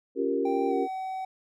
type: chord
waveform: sine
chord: G half-diminished seventh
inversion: second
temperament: equal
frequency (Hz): 277.2 / 349.2 / 392 / 466.2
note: Db4 / F4 / G4 / Bb4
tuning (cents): 0 / 0 / 0 / 0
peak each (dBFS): -30 / -32 / -29 / -29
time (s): 0.15-0.88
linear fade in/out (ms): 50
type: tone with pitch glide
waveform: triangle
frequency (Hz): 784 to 757.3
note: G5 to F#5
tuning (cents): 0 to +40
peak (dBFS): -29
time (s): 0.45-1.25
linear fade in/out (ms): 5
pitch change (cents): -60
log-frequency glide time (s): 0.68-0.74
effects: none